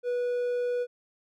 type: tone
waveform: triangle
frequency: 488.9 Hz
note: B4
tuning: 18 cents flat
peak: -24 dBFS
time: 0.03-0.87 s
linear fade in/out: 50 ms
effects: none